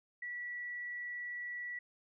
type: tone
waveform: sine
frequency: 1947 Hz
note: B6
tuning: 25 cents flat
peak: -39 dBFS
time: 0.22-1.79 s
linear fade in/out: 5 ms
effects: none